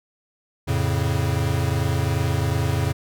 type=chord; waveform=square; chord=F augmented; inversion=none; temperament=equal; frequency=87.31 / 110 / 138.59 Hz; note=F2 / A2 / C#3; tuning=0 / 0 / 0 cents; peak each=-25 dBFS; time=0.67-2.93 s; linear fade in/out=20 ms; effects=none